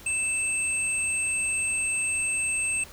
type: tone pair together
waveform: sine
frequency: 2636 / 8369 Hz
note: E7 / C9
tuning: -1 / -1 cents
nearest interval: octave + minor sixth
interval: 2000 cents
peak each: -27 dBFS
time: 0.06-2.84 s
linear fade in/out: 5 ms
effects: added 70 Hz sine -53 dBFS peak until 2.92 s + pink hiss -47 dBFS RMS until 2.92 s